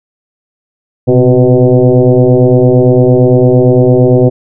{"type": "tone with frequency modulation", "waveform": "sine", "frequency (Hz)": 121.6, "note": "B2", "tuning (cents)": -26, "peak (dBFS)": -3, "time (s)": [1.07, 4.3], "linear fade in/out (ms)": 20, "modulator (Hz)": 126, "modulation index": 3.6, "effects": []}